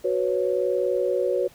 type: chord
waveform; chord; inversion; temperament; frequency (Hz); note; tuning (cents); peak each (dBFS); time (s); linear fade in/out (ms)
sine; F# suspended fourth; none; equal; 370 / 493.9 / 554.4; F#4 / B4 / C#5; 0 / 0 / 0; -25; 0.04-1.48; 10
effects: pink hiss -53 dBFS RMS until 1.54 s